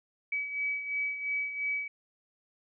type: beating tone pair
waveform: sine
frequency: 2281 / 2283.9 Hz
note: C#7 / D7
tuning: +49 / -49 cents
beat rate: 2.9 Hz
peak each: -31 / -38 dBFS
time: 0.32-1.88 s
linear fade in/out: 5 ms
effects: none